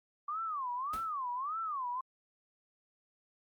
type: tone with vibrato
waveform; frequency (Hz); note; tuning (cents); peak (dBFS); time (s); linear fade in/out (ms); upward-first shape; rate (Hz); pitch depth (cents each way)
sine; 1139; C#6; +47; -34; 0.28-2.01; 5; sine; 1.7; 280
type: noise with exponential decay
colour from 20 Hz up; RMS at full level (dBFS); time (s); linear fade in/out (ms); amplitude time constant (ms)
pink; -42; 0.93-1.15; 5; 46
effects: Opus 48 kbps